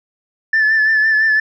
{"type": "tone with vibrato", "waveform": "sine", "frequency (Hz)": 1751, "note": "A6", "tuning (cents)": -9, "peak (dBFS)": -9, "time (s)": [0.53, 1.4], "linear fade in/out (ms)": 5, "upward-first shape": "sine", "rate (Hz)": 5.9, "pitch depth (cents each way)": 34, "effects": ["tanh soft clip ceiling -8 dBFS"]}